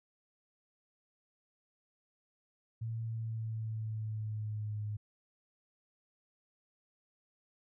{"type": "tone with pitch glide", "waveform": "sine", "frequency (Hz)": [113.5, 105.29], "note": ["A#2", "G#2"], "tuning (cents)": [-46, 24], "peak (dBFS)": -35, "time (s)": [2.81, 4.97], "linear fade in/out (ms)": 10, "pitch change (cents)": -130, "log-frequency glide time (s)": [3.04, 4.85], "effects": []}